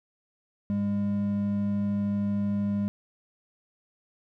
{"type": "tone pair together", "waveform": "triangle", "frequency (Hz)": [101.45, 202.9], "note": ["G#2", "G#3"], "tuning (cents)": [-40, -40], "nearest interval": "octave", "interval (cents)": 1200, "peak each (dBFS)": [-32, -23], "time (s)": [0.7, 2.88], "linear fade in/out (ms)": 0, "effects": []}